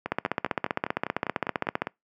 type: two click trains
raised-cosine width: 0.5 ms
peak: -14 / -9 dBFS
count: 10 / 27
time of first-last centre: 0.06-1.871 / 0.12-1.819 s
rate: 4.97 / 15.3 Hz
effects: noise-tail reverb RT60 0.2 s tail -25 dB re dry + high-pass 150 Hz 12 dB/octave